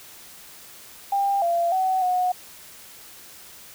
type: tone with pitch steps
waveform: sine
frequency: 796 / 685 / 753 / 729 Hz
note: G5 / F5 / F#5 / F#5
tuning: +26 / -34 / +30 / -26 cents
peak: -19 dBFS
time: 1.12-2.32 s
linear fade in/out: 5 ms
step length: 300 ms
effects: white hiss -45 dBFS RMS until 3.74 s